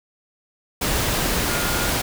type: tone in noise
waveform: sine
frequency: 1421 Hz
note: F6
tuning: 30 cents sharp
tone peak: -29 dBFS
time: 1.48-1.9 s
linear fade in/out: 10 ms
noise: pink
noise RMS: -22 dBFS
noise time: 0.81-2.02 s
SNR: -10 dB
effects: none